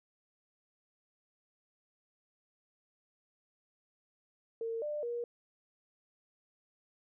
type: tone with pitch steps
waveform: sine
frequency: 456 / 596 / 475.6 Hz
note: A#4 / D5 / A#4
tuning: -38 / +25 / +35 cents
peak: -34 dBFS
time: 4.61-5.24 s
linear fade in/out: 2 ms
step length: 210 ms
effects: none